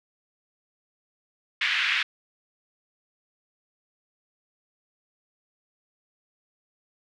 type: band-pass noise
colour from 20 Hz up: white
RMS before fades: -25 dBFS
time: 1.61-2.03 s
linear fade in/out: 5 ms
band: 1600 to 2900 Hz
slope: 24 dB/octave
effects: none